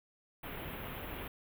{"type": "band-stop noise", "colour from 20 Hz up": "pink", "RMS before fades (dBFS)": -43, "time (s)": [0.43, 1.28], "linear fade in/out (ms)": 5, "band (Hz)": [3300, 12000], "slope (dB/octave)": 48, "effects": []}